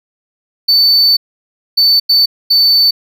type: tone bursts at uneven times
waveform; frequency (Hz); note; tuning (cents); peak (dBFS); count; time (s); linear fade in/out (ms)
triangle; 4520; C#8; +33; -5; 4; 0.68-1.17 / 1.77-2 / 2.09-2.26 / 2.5-2.91; 10
effects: none